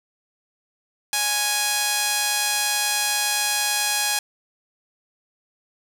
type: tone with amplitude modulation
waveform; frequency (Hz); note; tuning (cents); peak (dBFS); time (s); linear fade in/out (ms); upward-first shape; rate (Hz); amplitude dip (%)
5% pulse; 830.6; G#5; 0; -6; 1.13-4.19; 2; sine; 238; 50
effects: none